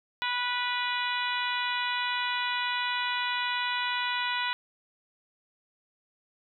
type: harmonic tone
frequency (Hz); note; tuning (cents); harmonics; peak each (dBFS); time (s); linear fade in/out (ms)
490.8; B4; -11; 2 / 3 / 4 / 5 / 6 / 7 / 8; -32 / -34 / -35 / -36 / -37 / -37 / -38; 0.22-4.53; 0
effects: none